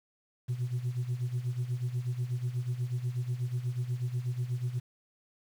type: tone with tremolo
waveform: sine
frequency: 123.47 Hz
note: B2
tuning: in tune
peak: -25 dBFS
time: 0.48-4.8 s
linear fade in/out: 20 ms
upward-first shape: sine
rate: 8.2 Hz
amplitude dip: 80%
effects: tanh soft clip ceiling -26 dBFS + 9-bit